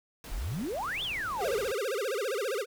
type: noise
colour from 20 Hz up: pink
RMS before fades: -45 dBFS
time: 0.24-1.72 s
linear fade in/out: 2 ms
type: exponential two-way sweep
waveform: sine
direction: up then down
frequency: 30.87 to 3597 to 382.8 Hz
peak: -31 dBFS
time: 0.31-1.59 s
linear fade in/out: 10 ms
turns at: 1.03 s
type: tone with vibrato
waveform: square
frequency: 462.1 Hz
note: A#4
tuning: 15 cents flat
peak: -30 dBFS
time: 1.38-2.66 s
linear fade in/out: 50 ms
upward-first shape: sine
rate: 15 Hz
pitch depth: 290 cents each way
effects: none